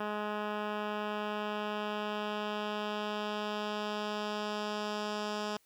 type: tone with low-pass filter sweep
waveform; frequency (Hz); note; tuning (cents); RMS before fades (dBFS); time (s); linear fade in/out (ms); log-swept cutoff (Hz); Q
10% pulse; 209.9; G#3; +19; -36; 0-5.57; 5; 2100 to 5400; 1.4
effects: white hiss -69 dBFS RMS until 5.65 s